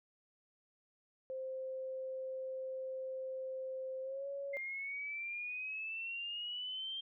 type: tone with pitch glide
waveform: sine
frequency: 523.3 to 557.6 Hz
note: C5 to C#5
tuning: 0 to +10 cents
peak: -39 dBFS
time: 1.3-4.57 s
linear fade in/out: 0 ms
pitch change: +110 cents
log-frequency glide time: 4.02-4.27 s
type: exponential sweep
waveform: sine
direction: up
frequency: 2093 to 3185 Hz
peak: -39 dBFS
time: 4.53-7.01 s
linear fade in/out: 10 ms
effects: none